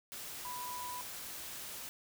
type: tone in noise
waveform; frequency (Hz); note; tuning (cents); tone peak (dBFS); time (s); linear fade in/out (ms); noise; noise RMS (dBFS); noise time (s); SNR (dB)
sine; 987.8; B5; 0; -41; 0.45-1.01; 0; white; -45; 0.12-1.89; +1
effects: none